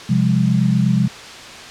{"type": "chord", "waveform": "sine", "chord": "F minor", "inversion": "second", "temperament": "equal with one note detuned", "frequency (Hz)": [130.81, 174.61, 202.8], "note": ["C3", "F3", "Ab3"], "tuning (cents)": [0, 0, -41], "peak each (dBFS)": -17, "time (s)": [0.09, 1.08], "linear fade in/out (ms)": 10, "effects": ["white hiss -34 dBFS RMS until 1.7 s", "low-pass 5000 Hz 12 dB/octave"]}